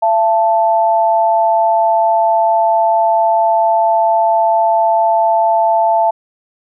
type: tone pair together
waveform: sine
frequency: 675.6 / 880 Hz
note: E5 / A5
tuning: +42 / 0 cents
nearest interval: perfect fourth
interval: 458 cents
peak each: -12 dBFS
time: 0.02-6.11 s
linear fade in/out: 10 ms
effects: none